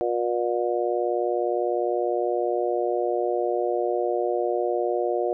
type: harmonic tone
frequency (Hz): 119.8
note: A#2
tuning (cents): +48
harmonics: 3 / 4 / 5 / 6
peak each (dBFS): -26 / -27 / -28 / -29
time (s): 0.01-5.33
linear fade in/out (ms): 0
effects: none